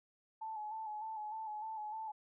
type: tone with vibrato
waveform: sine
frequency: 865 Hz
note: A5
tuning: 30 cents flat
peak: -40 dBFS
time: 0.41-2.12 s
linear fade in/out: 10 ms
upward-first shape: square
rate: 3.3 Hz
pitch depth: 34 cents each way
effects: none

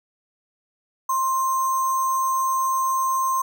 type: tone with sample-and-hold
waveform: sine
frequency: 1054 Hz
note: C6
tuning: 12 cents sharp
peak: -19 dBFS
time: 1.09-3.42 s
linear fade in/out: 5 ms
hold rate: 7350 Hz
effects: none

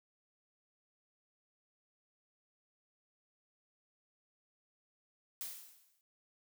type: noise with exponential decay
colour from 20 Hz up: blue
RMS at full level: -40 dBFS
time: 5.41-6.01 s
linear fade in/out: 0 ms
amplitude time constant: 130 ms
effects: none

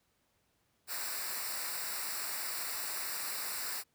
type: noise with comb filter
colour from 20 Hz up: white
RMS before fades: -38 dBFS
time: 0.87-3.84 s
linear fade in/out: 50 ms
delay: 0.31 ms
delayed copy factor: -0.8
effects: pink hiss -75 dBFS RMS until 3.94 s + high-pass 60 Hz 12 dB/octave

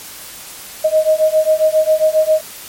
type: beating tone pair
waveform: sine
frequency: 622.3 / 629.7 Hz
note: D#5 / D#5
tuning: 0 / +21 cents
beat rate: 7.4 Hz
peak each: -13 dBFS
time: 0.84-2.41 s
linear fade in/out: 10 ms
effects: white hiss -33 dBFS RMS until 2.68 s + MP3 64 kbps

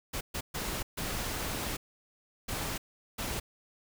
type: noise bursts at uneven times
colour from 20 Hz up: pink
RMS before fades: -35 dBFS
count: 6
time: 0.13-0.21 / 0.34-0.41 / 0.54-0.83 / 0.97-1.77 / 2.48-2.78 / 3.18-3.4 s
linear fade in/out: 10 ms
effects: none

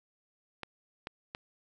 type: clicks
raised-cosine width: 0.3 ms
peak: -22 dBFS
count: 3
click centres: 0.633 / 1.071 / 1.349 s
effects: none

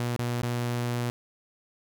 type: tone with dropouts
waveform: sawtooth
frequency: 120.6 Hz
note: B2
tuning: 41 cents flat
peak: -23 dBFS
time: 0-1.1 s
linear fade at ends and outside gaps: 0 ms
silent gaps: 0.163-0.191 / 0.418-0.431 s
effects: none

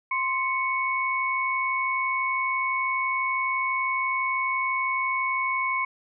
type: tone pair together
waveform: sine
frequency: 1046.3 / 2217 Hz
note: C6 / C#7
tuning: 0 / 0 cents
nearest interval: octave + minor second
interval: 1300 cents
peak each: -26 dBFS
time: 0.11-5.85 s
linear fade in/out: 5 ms
effects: none

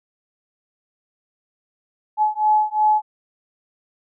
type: beating tone pair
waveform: sine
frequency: 852 / 854.8 Hz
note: G#5 / G#5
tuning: +44 / +50 cents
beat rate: 2.8 Hz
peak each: -18 dBFS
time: 2.17-3.02 s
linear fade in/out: 50 ms
effects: none

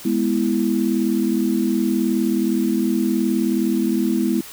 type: chord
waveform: sine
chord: E major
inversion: first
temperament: equal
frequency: 207.7 / 246.9 / 329.6 Hz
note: G#3 / B3 / E4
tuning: 0 / 0 / 0 cents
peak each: -21 dBFS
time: 0.05-4.41 s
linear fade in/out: 5 ms
effects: white hiss -38 dBFS RMS until 4.52 s

